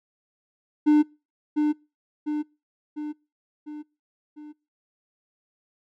triangle tone with echo, 300.1 Hz, D4, 38 cents sharp, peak -12 dBFS, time 0.86-1.03 s, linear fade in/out 20 ms, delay 700 ms, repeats 5, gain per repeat -5 dB, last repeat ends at 4.53 s, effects noise-tail reverb RT60 0.3 s tail -25 dB re dry

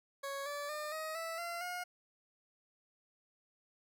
20% pulse tone with pitch steps, 554 / 578.2 / 603.4 / 629.8 / 657.3 / 686 / 716 Hz, C#5 / D5 / D5 / D#5 / E5 / F5 / F5, -1 / -27 / +47 / +21 / -5 / -31 / +43 cents, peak -34 dBFS, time 0.23-1.84 s, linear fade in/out 10 ms, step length 230 ms, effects none

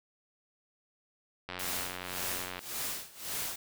click train, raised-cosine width 0.3 ms, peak -22 dBFS, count 101, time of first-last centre 1.49-2.591 s, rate 90.8 Hz
white noise with tremolo, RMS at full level -35 dBFS, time 1.59-3.56 s, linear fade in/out 5 ms, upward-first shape sine, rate 1.8 Hz, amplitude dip 90%
effects none

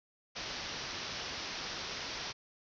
white low-pass noise, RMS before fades -41 dBFS, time 0.35-2.33 s, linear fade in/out 20 ms, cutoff 5900 Hz, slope 96 dB/octave, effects none

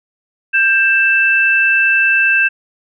sine tone pair together, 1582.5 / 2650 Hz, G6 / E7, +16 / +9 cents, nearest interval major sixth, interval 893 cents, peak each -12 dBFS, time 0.53-2.49 s, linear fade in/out 20 ms, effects none

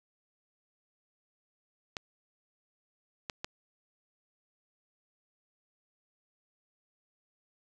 clicks, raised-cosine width 0.2 ms, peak -18 dBFS, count 3, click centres 1.968 / 3.298 / 3.445 s, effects none

